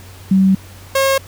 sine / sawtooth tone pair in turn, 191.2 / 540.8 Hz, G3 / C#5, -43 / -43 cents, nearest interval octave + tritone, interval 1800 cents, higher second, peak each -8 dBFS, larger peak neither, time 0.31-0.55 / 0.95-1.18 s, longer first, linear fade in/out 5 ms, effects added 93 Hz sine -37 dBFS peak until 1.27 s + pink hiss -41 dBFS RMS until 1.27 s

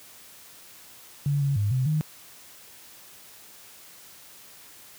sine tone with pitch steps, 142.9 / 139.6 / 102.7 / 129.2 / 153.8 Hz, D3 / C#3 / G#2 / C3 / D#3, -47 / +13 / -19 / -21 / -20 cents, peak -21 dBFS, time 1.26-2.01 s, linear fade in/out 0 ms, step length 150 ms, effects white hiss -49 dBFS RMS until 4.98 s + high-pass 60 Hz 12 dB/octave

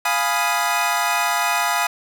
25% pulse chord, F half-diminished seventh, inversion none, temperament equal, 698.5 / 830.6 / 987.8 / 1244.5 Hz, F5 / Ab5 / Cb6 / Eb6, 0 / 0 / 0 / 0 cents, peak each -20 dBFS, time 0.05-1.87 s, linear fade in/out 5 ms, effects none

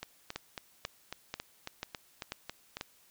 two click trains, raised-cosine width 0.2 ms, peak -19 / -21 dBFS, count 6 / 11, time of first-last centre 0.36-2.811 / 0.03-2.77 s, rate 2.04 / 3.65 Hz, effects white hiss -64 dBFS RMS until 3.1 s

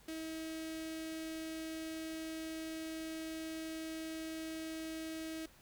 sawtooth tone with notch filter, 320 Hz, D#4, 49 cents sharp, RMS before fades -43 dBFS, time 0.08-5.46 s, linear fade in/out 5 ms, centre 1000 Hz, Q 1, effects added 50 Hz sine -66 dBFS peak until 5.61 s + pink hiss -63 dBFS RMS until 5.61 s

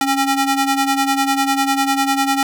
sawtooth ring-modulated tone, 542 Hz, C#5, 39 cents flat, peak -8 dBFS, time 0.01-2.43 s, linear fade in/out 2 ms, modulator 266 Hz, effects none

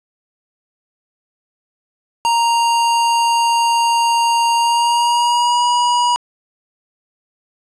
square tone with pitch glide, 932.3 to 967.4 Hz, A#5 to B5, 0 to -36 cents, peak -13 dBFS, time 2.25-6.16 s, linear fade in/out 0 ms, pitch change +64 cents, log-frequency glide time 4.55-5.65 s, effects resampled to 22050 Hz + 8-bit

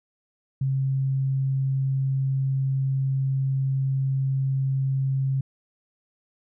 sine tone, 134.5 Hz, C3, 48 cents sharp, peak -21 dBFS, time 0.61-5.41 s, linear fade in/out 5 ms, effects none

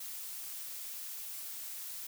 blue noise, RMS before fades -43 dBFS, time 0-2.07 s, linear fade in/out 5 ms, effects none

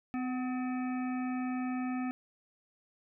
harmonic tone with a mistuned harmonic, 254.7 Hz, C4, 46 cents flat, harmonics 1 / 3 / 5 / 7 / 9 / 10, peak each -32 / -42 / -46 / -49 / -51 / -52 dBFS, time 0.14-2.11 s, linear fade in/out 0 ms, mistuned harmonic 3, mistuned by -36 cents, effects none

